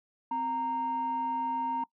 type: tone pair together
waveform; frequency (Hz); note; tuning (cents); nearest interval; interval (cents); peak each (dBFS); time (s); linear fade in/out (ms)
sine; 260.1 / 927; C4 / A#5; -10 / -10; octave + minor seventh; 2200; -37 / -28; 0.31-1.84; 5
effects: noise-tail reverb RT60 0.1 s tail -22 dB re dry + tanh soft clip ceiling -24 dBFS